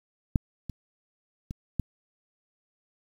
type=clicks; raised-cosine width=5 ms; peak=-9 / -23 / -22 / -14 dBFS; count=4; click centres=0.358 / 0.697 / 1.509 / 1.797 s; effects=8-bit